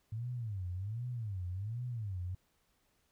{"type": "tone with vibrato", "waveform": "sine", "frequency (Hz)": 105.2, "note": "G#2", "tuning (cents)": 23, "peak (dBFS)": -36, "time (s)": [0.12, 2.35], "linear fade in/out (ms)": 5, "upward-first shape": "sine", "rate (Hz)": 1.3, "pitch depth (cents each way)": 290, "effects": ["pink hiss -75 dBFS RMS until 3.11 s"]}